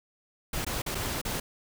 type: noise with dropouts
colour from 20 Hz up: pink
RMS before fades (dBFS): -32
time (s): 0.53-1.4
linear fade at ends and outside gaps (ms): 5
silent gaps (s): 0.648-0.665 / 0.82-0.862 / 0.948-0.951 / 1.215-1.25
effects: none